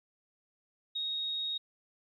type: tone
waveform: sine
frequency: 3753 Hz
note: A#7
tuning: 11 cents sharp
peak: -32 dBFS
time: 0.95-1.58 s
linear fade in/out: 10 ms
effects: 12-bit